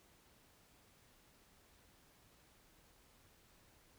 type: silence
effects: pink hiss -68 dBFS RMS until 3.98 s